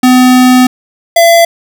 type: tone pair in turn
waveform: square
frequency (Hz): 252.9 / 675.2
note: B3 / E5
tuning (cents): +41 / +41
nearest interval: octave + perfect fourth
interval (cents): 1700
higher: second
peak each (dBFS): -3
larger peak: neither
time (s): 0.03-0.67 / 1.16-1.45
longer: first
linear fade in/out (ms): 5
effects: none